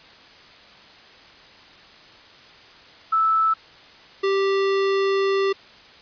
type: tone pair in turn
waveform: sine / square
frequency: 1313 / 391.3 Hz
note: E6 / G4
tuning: -7 / -3 cents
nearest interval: octave + major sixth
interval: 2096 cents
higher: first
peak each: -16 / -19 dBFS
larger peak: first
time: 3.12-3.54 / 4.23-5.53 s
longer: second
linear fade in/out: 10 ms
effects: white hiss -47 dBFS RMS until 6.01 s + resampled to 11025 Hz